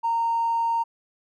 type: tone with tanh clipping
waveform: triangle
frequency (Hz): 923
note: A#5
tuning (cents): -17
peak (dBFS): -20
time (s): 0.03-0.84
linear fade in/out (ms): 20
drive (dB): 1
effects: none